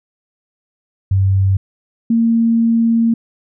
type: tone pair in turn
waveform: sine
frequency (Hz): 96.5 / 229.5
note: G2 / A#3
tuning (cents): -27 / -27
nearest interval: octave + minor third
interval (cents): 1500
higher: second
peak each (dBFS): -10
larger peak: neither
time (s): 1.11-1.57 / 2.1-3.14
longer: second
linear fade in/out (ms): 5
effects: none